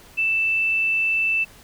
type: tone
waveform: sine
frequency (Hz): 2651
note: E7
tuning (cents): +9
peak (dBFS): -18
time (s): 0.17-1.45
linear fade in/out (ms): 20
effects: pink hiss -48 dBFS RMS until 1.63 s